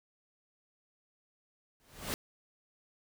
pink noise with exponential growth, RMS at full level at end -32 dBFS, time 1.8-2.14 s, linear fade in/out 0 ms, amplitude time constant 73 ms, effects none

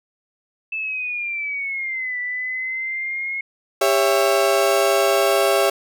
sine linear two-way sweep, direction down then up, 2637 to 1970 to 2167 Hz, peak -23 dBFS, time 0.72-3.41 s, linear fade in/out 5 ms, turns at 2.19 s
35% pulse chord, C# diminished, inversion second, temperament just, 399.1 / 554.4 / 665.2 Hz, G4 / C#5 / E5, +31 / 0 / +16 cents, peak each -18 dBFS, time 3.81-5.7 s, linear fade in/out 5 ms
effects none

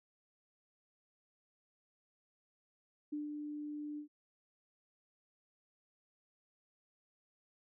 sine tone with ADSR envelope, 297 Hz, D4, 20 cents sharp, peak -36 dBFS, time 3.12-4.08 s, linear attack 11 ms, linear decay 150 ms, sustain -4 dB, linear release 100 ms, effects none

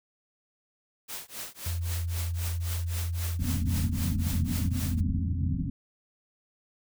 white noise with tremolo, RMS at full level -36 dBFS, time 1.08-5.01 s, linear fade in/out 20 ms, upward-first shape triangle, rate 3.8 Hz, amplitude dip 100%
sine tone, 85.3 Hz, F2, 40 cents flat, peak -28 dBFS, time 1.66-5.55 s, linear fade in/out 5 ms
white low-pass noise, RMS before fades -31 dBFS, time 3.39-5.7 s, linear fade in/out 5 ms, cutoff 270 Hz, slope 96 dB/octave
effects none

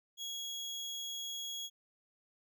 30% pulse tone, 3322 Hz, G#7, in tune, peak -36 dBFS, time 0.17-1.7 s, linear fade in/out 50 ms, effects none

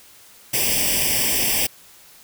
white noise with comb filter, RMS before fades -20 dBFS, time 0.53-1.67 s, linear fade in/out 10 ms, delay 0.37 ms, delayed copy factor +1, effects white hiss -48 dBFS RMS until 2.23 s

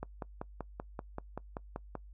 click train, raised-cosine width 1 ms, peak -24 dBFS, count 11, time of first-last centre 0.03-1.953 s, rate 5.2 Hz, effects noise-tail reverb RT60 0.1 s tail -23 dB re dry + added 50 Hz sine -49 dBFS peak until 2.13 s

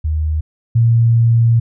sine tone pair in turn, 77.6 / 116.01 Hz, D#2 / A#2, -4 / -8 cents, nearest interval perfect fifth, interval 696 cents, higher second, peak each -14 / -8 dBFS, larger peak second, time 0.04-0.41 / 0.75-1.6 s, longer second, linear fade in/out 10 ms, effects none

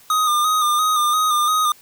square tone with vibrato, 1228 Hz, D#6, 23 cents flat, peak -16 dBFS, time 0.1-1.72 s, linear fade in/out 2 ms, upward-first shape square, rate 2.9 Hz, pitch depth 35 cents each way, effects white hiss -49 dBFS RMS until 1.81 s

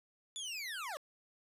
25% pulse linear sweep, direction down, 3520 to 533 Hz, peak -36 dBFS, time 0.36-0.97 s, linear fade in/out 0 ms, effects resampled to 32000 Hz + 11-bit

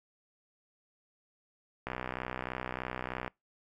click train, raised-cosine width 0.5 ms, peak -20 dBFS, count 90, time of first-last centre 1.87-3.278 s, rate 63.2 Hz, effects noise-tail reverb RT60 0.2 s tail -25 dB re dry + MP3 96 kbps

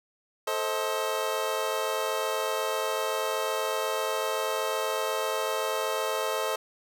25% pulse chord, A diminished, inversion none, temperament just, 440 / 528 / 633.6 Hz, A4 / C5 / Eb5, 0 / +16 / +31 cents, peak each -28 dBFS, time 0.47-6.56 s, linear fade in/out 5 ms, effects none

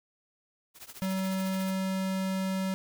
white noise with tremolo, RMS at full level -43 dBFS, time 0.74-1.76 s, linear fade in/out 50 ms, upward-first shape triangle, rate 14 Hz, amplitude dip 95%
square tone, 190 Hz, F#3, 46 cents sharp, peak -29 dBFS, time 1.02-2.74 s, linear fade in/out 0 ms
effects none

